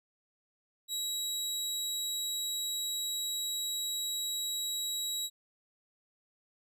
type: tone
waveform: 25% pulse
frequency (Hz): 3870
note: B7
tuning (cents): -36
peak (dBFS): -29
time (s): 0.88-5.3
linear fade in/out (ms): 50
effects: none